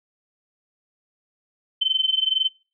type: tone with amplitude modulation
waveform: sine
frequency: 3077 Hz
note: G7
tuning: 33 cents flat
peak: -15 dBFS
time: 1.81-2.49 s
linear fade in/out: 10 ms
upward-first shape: sine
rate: 21.9 Hz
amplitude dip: 90%
effects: noise-tail reverb RT60 0.4 s tail -26 dB re dry